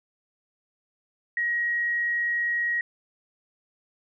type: tone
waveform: sine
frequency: 1895 Hz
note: A#6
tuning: 28 cents sharp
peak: -23 dBFS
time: 1.37-2.81 s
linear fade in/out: 2 ms
effects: none